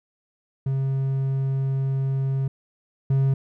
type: tone pair in turn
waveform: triangle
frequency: 134.8 / 135.34 Hz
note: C#3 / C#3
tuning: -48 / -41 cents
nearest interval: unison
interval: 7 cents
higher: second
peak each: -19 / -15 dBFS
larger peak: second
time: 0.66-2.48 / 3.1-3.34 s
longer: first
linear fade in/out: 5 ms
effects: none